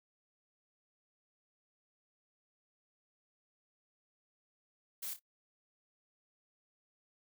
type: noise with echo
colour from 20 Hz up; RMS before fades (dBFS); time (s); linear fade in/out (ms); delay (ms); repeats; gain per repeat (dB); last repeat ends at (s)
blue; -41; 5.02-5.14; 10; 28; 2; -10; 5.196
effects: noise-tail reverb RT60 0.1 s tail -21 dB re dry